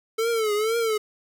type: tone with vibrato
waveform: square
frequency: 439.8 Hz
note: A4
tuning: 1 cent flat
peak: -22 dBFS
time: 0.18-0.98 s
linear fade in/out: 10 ms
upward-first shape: triangle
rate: 2.1 Hz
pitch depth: 120 cents each way
effects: 10-bit